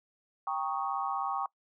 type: chord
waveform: sine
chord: Eb dominant seventh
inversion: first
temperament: equal with one note detuned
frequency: 789.9 / 932.3 / 1108.7 / 1244.5 Hz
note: G5 / Bb5 / Db6 / Eb6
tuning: +13 / 0 / 0 / 0 cents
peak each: -34 / -38 / -34 / -39 dBFS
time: 0.47-1.46 s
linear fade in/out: 2 ms
effects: noise-tail reverb RT60 0.1 s tail -23 dB re dry